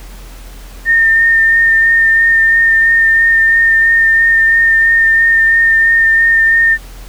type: tone with vibrato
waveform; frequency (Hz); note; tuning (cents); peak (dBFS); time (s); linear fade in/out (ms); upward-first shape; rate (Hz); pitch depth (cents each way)
sine; 1818; A#6; -44; -6; 0.85-6.78; 50; sine; 3; 15
effects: added 43 Hz sine -29 dBFS peak until 7.08 s + pink hiss -38 dBFS RMS until 7.08 s